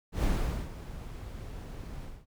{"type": "noise with ADSR envelope", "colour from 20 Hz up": "brown", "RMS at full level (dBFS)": -26, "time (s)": [0.12, 2.26], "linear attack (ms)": 110, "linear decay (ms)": 460, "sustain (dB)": -15, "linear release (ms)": 230, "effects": []}